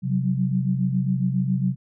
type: tone cluster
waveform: sine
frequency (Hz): 132.3 / 182.9 / 190.2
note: C3 / F#3 / F#3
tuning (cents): +20 / -20 / +48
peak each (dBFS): -23 / -24 / -26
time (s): 0.02-1.76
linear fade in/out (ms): 50
effects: none